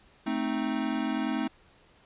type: chord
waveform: square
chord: A diminished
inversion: none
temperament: equal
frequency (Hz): 220 / 261.6 / 311.1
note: A3 / C4 / Eb4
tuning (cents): 0 / 0 / 0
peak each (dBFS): -33 / -32 / -33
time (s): 0.26-1.48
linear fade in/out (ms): 10
effects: pink hiss -60 dBFS RMS until 2.05 s + resampled to 8000 Hz